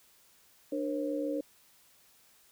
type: tone cluster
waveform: sine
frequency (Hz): 296 / 473.4 / 541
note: D4 / A#4 / C#5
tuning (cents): +14 / +27 / -42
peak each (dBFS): -33 / -38 / -35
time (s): 0.72-1.41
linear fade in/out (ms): 5
effects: white hiss -63 dBFS RMS until 2.51 s